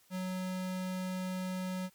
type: tone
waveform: square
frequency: 185 Hz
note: F#3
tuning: in tune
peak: -35 dBFS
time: 0.1-1.9 s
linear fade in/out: 50 ms
effects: white hiss -66 dBFS RMS until 1.94 s + MP3 96 kbps